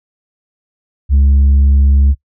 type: tone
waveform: sine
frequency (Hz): 69.3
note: C#2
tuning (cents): 0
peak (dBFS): -3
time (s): 1.09-2.15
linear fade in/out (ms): 50
effects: noise-tail reverb RT60 0.1 s tail -22 dB re dry + tanh soft clip ceiling -5 dBFS